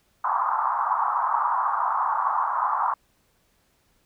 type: band-pass noise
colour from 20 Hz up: pink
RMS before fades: -24 dBFS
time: 0.24-2.94 s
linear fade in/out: 5 ms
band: 870 to 1200 Hz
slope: 48 dB/octave
effects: pink hiss -66 dBFS RMS until 4.05 s